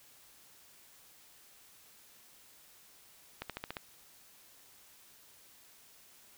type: accelerating click train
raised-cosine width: 0.3 ms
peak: -22 dBFS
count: 6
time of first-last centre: 3.42-3.768 s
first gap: 77 ms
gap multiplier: 0.95
effects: white hiss -60 dBFS RMS until 6.37 s